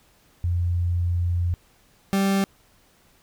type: tone pair in turn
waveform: sine / 40% pulse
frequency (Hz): 87.31 / 195.58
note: F2 / G3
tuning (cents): 0 / -4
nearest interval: octave + major second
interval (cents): 1396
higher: second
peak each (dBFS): -20 / -18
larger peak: second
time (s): 0.44-1.54 / 2.13-2.44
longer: first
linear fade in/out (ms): 0
effects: pink hiss -59 dBFS RMS until 3.22 s